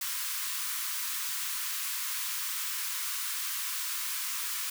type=high-pass noise; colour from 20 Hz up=white; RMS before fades=-34 dBFS; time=0.01-4.7 s; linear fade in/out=5 ms; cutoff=970 Hz; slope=96 dB/octave; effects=none